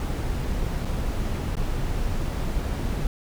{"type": "noise with dropouts", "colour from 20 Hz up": "brown", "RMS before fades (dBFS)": -26, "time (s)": [0, 3.07], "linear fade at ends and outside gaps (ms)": 1, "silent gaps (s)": [[0.849, 0.853], [1.554, 1.568]], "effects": []}